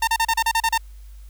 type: tone bursts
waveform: sawtooth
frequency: 908 Hz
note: A#5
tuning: 46 cents flat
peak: -13 dBFS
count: 9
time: 0.02-0.778 s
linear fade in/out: 5 ms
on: 54 ms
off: 34 ms
effects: added 50 Hz sine -38 dBFS peak until 1.29 s + white hiss -58 dBFS RMS until 1.29 s